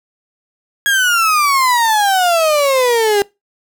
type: exponential sweep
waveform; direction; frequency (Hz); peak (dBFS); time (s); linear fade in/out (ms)
35% pulse; down; 1660 to 397.7; -9; 0.86-3.22; 0
effects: noise-tail reverb RT60 0.2 s tail -22 dB re dry